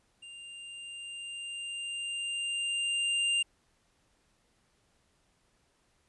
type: tone with level ramp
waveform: square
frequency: 2794 Hz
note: F7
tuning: in tune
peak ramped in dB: -46 to -26 dBFS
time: 0.22-3.43 s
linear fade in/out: 10 ms
effects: pink hiss -71 dBFS RMS until 6.08 s + resampled to 24000 Hz